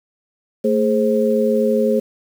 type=tone cluster; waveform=sine; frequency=223.7 / 419.9 / 528 Hz; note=A3 / G#4 / C5; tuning=+29 / +19 / +16 cents; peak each=-18 dBFS; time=0.64-2 s; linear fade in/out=10 ms; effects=7-bit